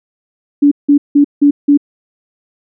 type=tone bursts; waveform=sine; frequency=287.4 Hz; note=D4; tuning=37 cents flat; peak=-4 dBFS; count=5; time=0.62-1.775 s; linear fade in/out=10 ms; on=95 ms; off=170 ms; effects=none